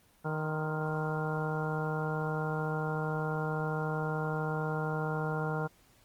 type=harmonic tone with a mistuned harmonic; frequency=155.56 Hz; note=D#3; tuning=in tune; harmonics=1 / 2 / 3 / 4 / 5 / 6 / 7 / 8 / 9; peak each=-33 / -43 / -37 / -43 / -40 / -44 / -44 / -49 / -40 dBFS; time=0.24-5.68 s; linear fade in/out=20 ms; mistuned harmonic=7; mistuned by=-50 cents; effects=pink hiss -64 dBFS RMS until 6.04 s + Opus 24 kbps